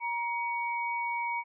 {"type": "tone pair together", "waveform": "sine", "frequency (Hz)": [945, 2249], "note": ["A#5", "C#7"], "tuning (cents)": [23, 24], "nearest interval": "octave + minor third", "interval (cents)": 1501, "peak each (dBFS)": [-31, -34], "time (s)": [0, 1.44], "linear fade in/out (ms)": 50, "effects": []}